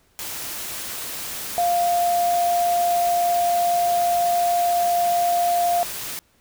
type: tone in noise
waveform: sine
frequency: 698.5 Hz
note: F5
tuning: in tune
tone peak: -17 dBFS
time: 1.58-5.83 s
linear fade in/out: 0 ms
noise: white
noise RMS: -31 dBFS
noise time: 0.19-6.19 s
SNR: +11 dB
effects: pink hiss -61 dBFS RMS until 6.4 s